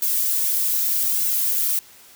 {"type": "noise with flanger", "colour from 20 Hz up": "violet", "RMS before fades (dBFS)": -21, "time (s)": [0.02, 1.79], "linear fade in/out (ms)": 2, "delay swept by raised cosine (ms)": [1.6, 3.9], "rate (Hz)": 0.83, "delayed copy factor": -0.65, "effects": ["white hiss -48 dBFS RMS until 2.15 s", "high-pass 60 Hz 12 dB/octave"]}